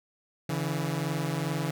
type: tone pair together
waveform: sawtooth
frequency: 142 / 164.43 Hz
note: C#3 / E3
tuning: +42 / -4 cents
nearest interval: minor third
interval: 254 cents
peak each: -27 dBFS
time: 0.49-1.71 s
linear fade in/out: 5 ms
effects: none